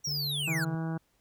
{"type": "linear sweep", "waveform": "square", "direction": "down", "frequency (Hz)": [5800, 1328], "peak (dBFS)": -31, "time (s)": [0.04, 0.65], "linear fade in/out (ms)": 10}
{"type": "tone with vibrato", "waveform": "triangle", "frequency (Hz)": 144.4, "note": "D3", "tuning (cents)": -29, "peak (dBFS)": -33, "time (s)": [0.07, 0.75], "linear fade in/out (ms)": 5, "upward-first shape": "triangle", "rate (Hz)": 3.8, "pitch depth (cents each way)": 13}
{"type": "harmonic tone", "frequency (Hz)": 162.4, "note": "E3", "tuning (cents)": -26, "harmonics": [1, 2, 3, 4, 5, 6, 7, 8, 9, 10], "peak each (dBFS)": [-31, -38, -47, -46, -45, -51, -50, -56, -48, -56], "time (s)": [0.47, 0.98], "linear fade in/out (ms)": 10}
{"effects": ["pink hiss -71 dBFS RMS until 1.2 s"]}